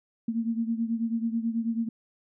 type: beating tone pair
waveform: sine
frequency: 226.7 / 235.9 Hz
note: A#3 / A#3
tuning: -48 / +21 cents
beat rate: 9.2 Hz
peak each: -27 / -31 dBFS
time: 0.28-1.89 s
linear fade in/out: 5 ms
effects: none